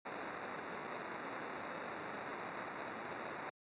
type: noise with sample-and-hold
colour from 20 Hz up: blue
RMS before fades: -44 dBFS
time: 0.05-3.5 s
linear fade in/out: 10 ms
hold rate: 3150 Hz
effects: high-pass 200 Hz 12 dB/octave + resampled to 8000 Hz